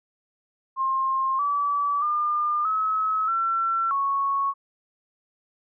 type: tone with pitch steps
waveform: sine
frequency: 1063 / 1150 / 1204 / 1287 / 1350 / 1106 Hz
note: C6 / D6 / D6 / E6 / E6 / C#6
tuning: +27 / -37 / +43 / -42 / +41 / -4 cents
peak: -21 dBFS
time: 0.76-4.54 s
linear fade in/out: 50 ms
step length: 630 ms
effects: none